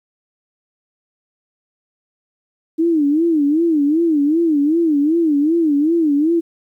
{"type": "tone with vibrato", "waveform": "sine", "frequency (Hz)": 310.5, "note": "D#4", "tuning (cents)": -3, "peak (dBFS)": -12, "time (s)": [2.78, 6.41], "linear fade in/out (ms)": 20, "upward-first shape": "sine", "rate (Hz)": 2.6, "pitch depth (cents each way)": 160, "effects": ["9-bit"]}